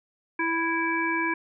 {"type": "harmonic tone", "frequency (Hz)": 330.1, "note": "E4", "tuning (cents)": 2, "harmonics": [1, 3, 5, 7], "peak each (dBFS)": [-29, -29, -29, -29], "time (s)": [0.39, 1.34], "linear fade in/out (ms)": 5, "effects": []}